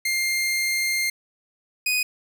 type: tone pair in turn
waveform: sawtooth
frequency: 2111 / 2491 Hz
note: C7 / D#7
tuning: +15 / +1 cents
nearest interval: minor third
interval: 286 cents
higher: second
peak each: -18 / -17 dBFS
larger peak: second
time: 0.05-1.1 / 1.86-2.03 s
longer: first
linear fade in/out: 5 ms
effects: none